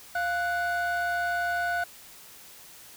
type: tone pair together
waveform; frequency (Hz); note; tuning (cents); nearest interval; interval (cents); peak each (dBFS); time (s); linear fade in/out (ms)
triangle; 698.5 / 1481.9; F5 / F#6; 0 / +2; octave + minor second; 1302; -25; 0.15-1.84; 5
effects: tanh soft clip ceiling -21 dBFS + white hiss -49 dBFS RMS until 2.96 s